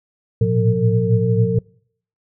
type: tone cluster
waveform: sine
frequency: 109.9 / 114 / 120.9 / 178.3 / 453 Hz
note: A2 / A#2 / B2 / F3 / A#4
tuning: -2 / -38 / -36 / +36 / -50 cents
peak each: -20 dBFS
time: 0.41-1.59 s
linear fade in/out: 5 ms
effects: noise-tail reverb RT60 0.6 s tail -25 dB re dry